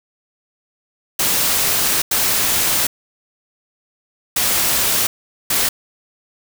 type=noise bursts at uneven times; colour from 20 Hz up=white; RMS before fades=-17 dBFS; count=4; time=1.19-2.02 / 2.11-2.87 / 4.36-5.07 / 5.5-5.69 s; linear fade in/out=5 ms; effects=none